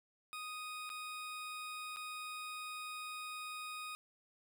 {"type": "tone with dropouts", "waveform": "20% pulse", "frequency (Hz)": 1244.5, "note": "D#6", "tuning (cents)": 0, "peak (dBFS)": -38, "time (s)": [0.33, 3.95], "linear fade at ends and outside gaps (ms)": 0, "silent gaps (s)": [[0.893, 0.9], [1.962, 1.969]], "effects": []}